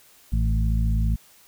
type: harmonic tone with a mistuned harmonic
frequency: 55 Hz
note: A1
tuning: in tune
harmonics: 1 / 2 / 3 / 4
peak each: -20 / -26 / -30 / -32 dBFS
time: 0.32-1.16 s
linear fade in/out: 10 ms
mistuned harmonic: 3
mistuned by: -25 cents
effects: white hiss -54 dBFS RMS until 1.47 s